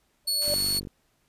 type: tone with exponential growth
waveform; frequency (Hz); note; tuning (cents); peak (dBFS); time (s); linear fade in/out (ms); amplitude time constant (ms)
sine; 589; D5; +5; -24; 0.25-0.54; 0; 63
type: tone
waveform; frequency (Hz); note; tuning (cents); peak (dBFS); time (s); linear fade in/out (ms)
sawtooth; 4400; C#8; -14; -21; 0.27-0.8; 10
type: noise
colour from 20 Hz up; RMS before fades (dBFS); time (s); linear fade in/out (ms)
white; -38; 0.41-0.79; 10
type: click train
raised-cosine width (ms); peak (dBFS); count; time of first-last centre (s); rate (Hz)
3; -26; 20; 0.48-0.872; 48.5
effects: pink hiss -69 dBFS RMS until 1.28 s + resampled to 32000 Hz